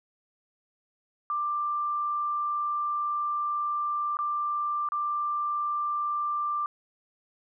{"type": "tone with dropouts", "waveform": "sine", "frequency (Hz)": 1183, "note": "D6", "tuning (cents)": 12, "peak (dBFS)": -26, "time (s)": [1.3, 6.66], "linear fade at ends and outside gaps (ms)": 1, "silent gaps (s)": [[4.17, 4.189], [4.888, 4.92]], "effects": []}